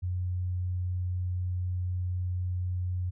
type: tone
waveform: sine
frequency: 90.4 Hz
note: F#2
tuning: 40 cents flat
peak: -28 dBFS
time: 0.02-3.11 s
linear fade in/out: 20 ms
effects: none